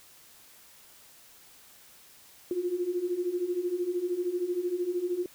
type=beating tone pair; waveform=sine; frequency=346.5 / 359.5 Hz; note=F4 / F#4; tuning=-14 / -50 cents; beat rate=13 Hz; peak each=-33 / -29 dBFS; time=2.51-5.26 s; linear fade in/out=2 ms; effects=white hiss -55 dBFS RMS until 5.34 s